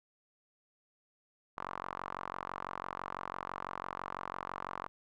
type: tone with band-pass filter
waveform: sawtooth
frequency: 46 Hz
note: F#1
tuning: 9 cents flat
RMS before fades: -42 dBFS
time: 1.57-4.88 s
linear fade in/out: 0 ms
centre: 1100 Hz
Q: 3.6
effects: none